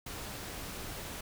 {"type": "noise", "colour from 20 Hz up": "pink", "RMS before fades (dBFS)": -42, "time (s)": [0.06, 1.21], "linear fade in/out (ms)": 5, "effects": []}